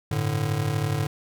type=chord; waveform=square; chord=G suspended second; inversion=none; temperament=just; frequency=98 / 110.25 / 147 Hz; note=G2 / A2 / D3; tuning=0 / +4 / +2 cents; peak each=-32 / -28 / -27 dBFS; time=0.11-1.07 s; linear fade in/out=5 ms; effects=none